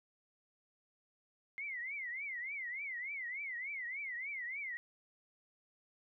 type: tone with vibrato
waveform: sine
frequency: 2093 Hz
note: C7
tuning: in tune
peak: -39 dBFS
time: 1.58-4.77 s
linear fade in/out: 0 ms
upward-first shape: triangle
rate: 3.4 Hz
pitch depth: 210 cents each way
effects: none